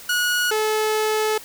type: tone pair in turn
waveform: sawtooth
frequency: 1456 / 431.8 Hz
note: F#6 / A4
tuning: -28 / -33 cents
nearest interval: octave + major sixth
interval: 2105 cents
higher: first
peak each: -15 dBFS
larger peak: neither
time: 0.09-0.51 / 0.51-1.38 s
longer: second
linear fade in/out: 5 ms
effects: white hiss -41 dBFS RMS until 1.44 s